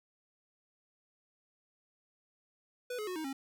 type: tone with pitch steps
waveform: square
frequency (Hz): 493.9 / 425 / 365.8 / 314.8 / 270.9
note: B4 / G#4 / F#4 / D#4 / C#4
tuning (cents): 0 / +40 / -20 / +20 / -40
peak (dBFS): -37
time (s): 2.9-3.33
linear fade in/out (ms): 5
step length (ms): 86
effects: none